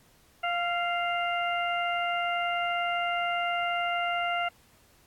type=harmonic tone with a mistuned harmonic; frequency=698.5 Hz; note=F5; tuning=in tune; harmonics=1 / 2 / 3 / 4; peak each=-29 / -32 / -34 / -35 dBFS; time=0.43-4.49 s; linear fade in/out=10 ms; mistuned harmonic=2; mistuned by=-21 cents; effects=pink hiss -61 dBFS RMS until 5.06 s + AAC 64 kbps